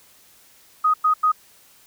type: tone bursts at uneven times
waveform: sine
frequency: 1251 Hz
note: D#6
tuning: 9 cents sharp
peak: -14 dBFS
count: 3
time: 0.84-0.94 / 1.04-1.14 / 1.23-1.32 s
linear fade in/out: 10 ms
effects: white hiss -53 dBFS RMS until 1.86 s